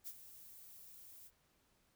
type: noise with ADSR envelope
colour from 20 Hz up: violet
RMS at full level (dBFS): -45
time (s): 0.04-1.31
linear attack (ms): 35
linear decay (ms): 53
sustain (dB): -12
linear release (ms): 48
effects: pink hiss -75 dBFS RMS until 1.95 s